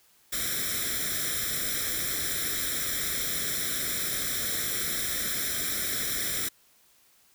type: noise with comb filter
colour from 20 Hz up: white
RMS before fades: -30 dBFS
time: 0.32-6.49 s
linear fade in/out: 10 ms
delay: 0.54 ms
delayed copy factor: +1
effects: white hiss -62 dBFS RMS until 7.34 s